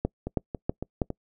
two click trains, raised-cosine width 2 ms, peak -11 / -18 dBFS, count 4 / 4, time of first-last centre 0.05-1.018 / 0.27-1.103 s, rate 3.1 / 3.6 Hz, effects noise-tail reverb RT60 0.1 s tail -26 dB re dry

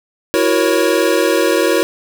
square chord, F# dominant seventh, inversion third, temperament equal with one note detuned, 329.6 / 370 / 473.2 / 554.4 Hz, E4 / F#4 / A#4 / C#5, 0 / 0 / +26 / 0 cents, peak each -18 dBFS, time 0.34-1.83 s, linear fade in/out 0 ms, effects none

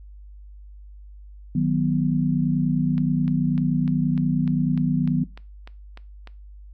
sine chord, B major, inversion first, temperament equal, 155.56 / 185 / 246.9 Hz, D#3 / F#3 / B3, 0 / 0 / 0 cents, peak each -22 / -23 / -23 dBFS, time 1.55-5.24 s, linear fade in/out 5 ms
click train, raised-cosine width 0.3 ms, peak -25 dBFS, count 12, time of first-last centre 2.98-6.273 s, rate 3.34 Hz
effects noise-tail reverb RT60 0.3 s tail -19 dB re dry + added 50 Hz sine -40 dBFS peak until 6.73 s

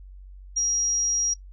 sine tone, 5700 Hz, F8, 34 cents sharp, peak -22 dBFS, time 0.56-1.34 s, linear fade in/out 10 ms, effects noise-tail reverb RT60 0.1 s tail -18 dB re dry + added 47 Hz sine -41 dBFS peak until 1.52 s

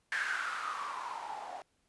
violet noise with low-pass filter sweep, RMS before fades -38 dBFS, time 0.12-1.62 s, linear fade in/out 0 ms, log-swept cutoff 1700 to 720 Hz, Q 7.2, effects pink hiss -75 dBFS RMS until 1.88 s + resampled to 24000 Hz

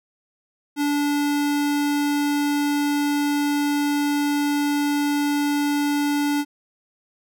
square tone, 290 Hz, D4, 22 cents flat, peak -20 dBFS, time 0.76-6.45 s, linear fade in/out 50 ms, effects none

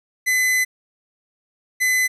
45% pulse tone pair in turn, 2025 / 2025 Hz, B6 / B6, +43 / +43 cents, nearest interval unison, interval 0 cents, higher neither, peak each -16 dBFS, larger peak neither, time 0.26-0.65 / 1.8-2.08 s, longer first, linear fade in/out 20 ms, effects none

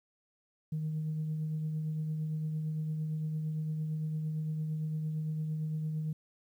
sine tone with tremolo, 155.56 Hz, D#3, in tune, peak -29 dBFS, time 0.72-6.13 s, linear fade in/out 5 ms, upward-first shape triangle, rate 8.8 Hz, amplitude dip 35%, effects tanh soft clip ceiling -28 dBFS + 11-bit

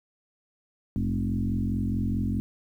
sine tone with frequency modulation, 155.56 Hz, D#3, in tune, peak -24 dBFS, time 0.96-2.4 s, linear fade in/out 0 ms, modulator 44.7 Hz, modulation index 2.6, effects 10-bit

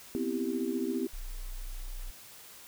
sine chord, C major seventh, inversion third, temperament equal, 246.9 / 261.6 / 329.6 / 392 Hz, B3 / C4 / E4 / G4, 0 / 0 / 0 / 0 cents, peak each -35 dBFS, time 0.15-1.07 s, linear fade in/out 0 ms
sine tone, 30.8 Hz, B0, 4 cents flat, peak -36 dBFS, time 1.13-2.11 s, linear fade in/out 10 ms
effects white hiss -51 dBFS RMS until 2.67 s

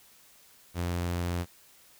sawtooth tone, 87.31 Hz, F2, in tune, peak -25 dBFS, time 0.74-1.46 s, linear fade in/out 50 ms, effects white hiss -58 dBFS RMS until 1.99 s

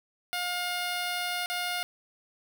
10% pulse tone with dropouts, 712 Hz, F5, 33 cents sharp, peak -21 dBFS, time 0.33-1.83 s, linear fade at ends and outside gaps 0 ms, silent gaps 1.46-1.5 s, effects none

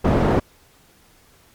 white low-pass noise, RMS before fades -17 dBFS, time 0.04-0.4 s, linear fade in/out 10 ms, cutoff 500 Hz, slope 12 dB/octave, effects pink hiss -54 dBFS RMS until 1.54 s + MP3 96 kbps

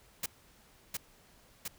white noise with echo, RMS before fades -34 dBFS, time 0.23-0.26 s, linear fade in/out 5 ms, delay 710 ms, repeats 2, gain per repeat -2 dB, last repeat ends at 1.68 s, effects pink hiss -62 dBFS RMS until 1.78 s

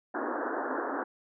pink band-pass noise, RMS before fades -33 dBFS, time 0.14-1.04 s, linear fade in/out 10 ms, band 250 to 1700 Hz, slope 96 dB/octave, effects none

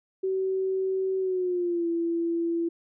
sine tone with pitch glide, 380 to 336.6 Hz, F#4 to E4, +46 to +36 cents, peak -24 dBFS, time 0.23-2.69 s, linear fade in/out 10 ms, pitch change -210 cents, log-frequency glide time 1.19-1.88 s, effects none

